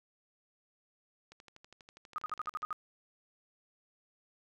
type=click train; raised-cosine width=0.2 ms; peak=-36 dBFS; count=17; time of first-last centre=1.32-2.621 s; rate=12.3 Hz
type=tone bursts; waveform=sine; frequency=1244.5 Hz; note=D#6; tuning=in tune; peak=-33 dBFS; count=8; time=2.16-2.728 s; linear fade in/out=0 ms; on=22 ms; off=56 ms
effects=none